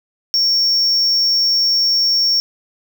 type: tone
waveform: triangle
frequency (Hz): 5490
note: F8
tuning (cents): -31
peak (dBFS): -11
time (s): 0.34-2.4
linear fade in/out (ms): 0
effects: none